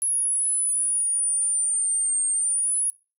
sine exponential two-way sweep, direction down then up, 10548 to 8570 to 10510 Hz, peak -19 dBFS, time 0.02-2.9 s, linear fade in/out 0 ms, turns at 2.28 s, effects noise-tail reverb RT60 0.3 s tail -24 dB re dry + tanh soft clip ceiling -18 dBFS

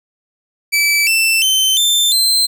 sawtooth tone with pitch steps, 2309 / 2668 / 3082 / 3561 / 4114 Hz, D7 / E7 / G7 / A7 / C8, -30 / +20 / -30 / +20 / -30 cents, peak -8 dBFS, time 0.72-2.47 s, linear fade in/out 20 ms, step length 350 ms, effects none

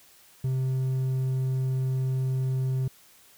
sine tone with hard clipping, 130.81 Hz, C3, in tune, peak -25 dBFS, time 0.44-2.88 s, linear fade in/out 5 ms, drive 3 dB, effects white hiss -56 dBFS RMS until 3.37 s

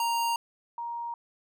square / sine tone pair in turn, 932.3 / 939.9 Hz, A#5 / A#5, 0 / +14 cents, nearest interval unison, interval 14 cents, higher second, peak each -26 / -32 dBFS, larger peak first, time 0-0.36 / 0.78-1.14 s, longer neither, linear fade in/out 2 ms, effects none

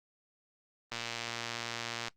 click train, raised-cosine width 0.2 ms, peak -19 dBFS, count 137, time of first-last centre 0.92-2.082 s, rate 117 Hz, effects noise-tail reverb RT60 0.1 s tail -19 dB re dry + Opus 24 kbps

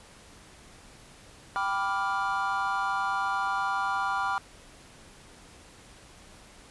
triangle chord, G dominant seventh, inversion none, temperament equal with one note detuned, 784 / 987.8 / 1174.7 / 1405 Hz, G5 / B5 / D6 / F6, 0 / 0 / 0 / +10 cents, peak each -30 dBFS, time 1.56-4.38 s, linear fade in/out 0 ms, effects pink hiss -52 dBFS RMS until 6.7 s + resampled to 24000 Hz

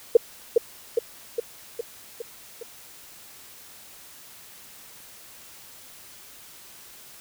sine tone with echo, 466.2 Hz, A#4, in tune, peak -8 dBFS, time 0.15-0.17 s, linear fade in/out 5 ms, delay 410 ms, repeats 6, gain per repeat -4 dB, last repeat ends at 2.63 s, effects white hiss -47 dBFS RMS until 7.2 s

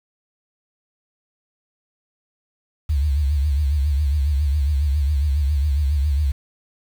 sine tone with vibrato, 71.7 Hz, D2, 41 cents flat, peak -16 dBFS, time 2.89-6.32 s, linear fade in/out 10 ms, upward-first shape triangle, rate 7.3 Hz, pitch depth 150 cents each way, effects 7-bit

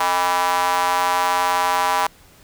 square tone with high-pass filter, 89.6 Hz, F2, 45 cents sharp, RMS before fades -19 dBFS, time 0-2.07 s, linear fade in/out 5 ms, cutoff 920 Hz, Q 3.8, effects pink hiss -50 dBFS RMS until 2.43 s

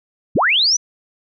sine linear sweep, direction up, 49 to 6100 Hz, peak -12 dBFS, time 0.35-0.77 s, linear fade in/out 10 ms, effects none

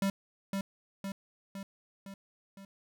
square tone with echo, 196 Hz, G3, in tune, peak -28 dBFS, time 0.02-0.1 s, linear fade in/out 2 ms, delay 510 ms, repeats 5, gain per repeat -4 dB, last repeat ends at 2.65 s, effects none

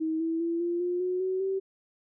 sine tone with pitch steps, 318.4 / 327.2 / 336.2 / 345.4 / 354.9 / 364.7 / 374.7 / 385 Hz, D#4 / E4 / E4 / F4 / F4 / F#4 / F#4 / G4, +40 / -13 / +34 / -19 / +28 / -25 / +22 / -31 cents, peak -26 dBFS, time 0-1.6 s, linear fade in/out 20 ms, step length 200 ms, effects none

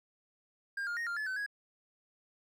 triangle tone with pitch steps, 1606 / 1414 / 1863 / 1397 / 1722 / 1523 / 1660 Hz, G6 / F6 / A#6 / F6 / A6 / F#6 / G#6, +41 / +21 / -2 / 0 / -38 / +50 / -1 cents, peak -32 dBFS, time 0.77-1.463 s, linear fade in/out 5 ms, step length 99 ms, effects none

